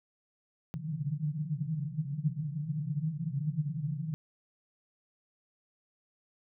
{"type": "band-pass noise", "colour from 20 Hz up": "white", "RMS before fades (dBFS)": -34, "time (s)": [0.74, 4.14], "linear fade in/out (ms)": 0, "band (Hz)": [140, 160], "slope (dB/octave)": 96, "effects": []}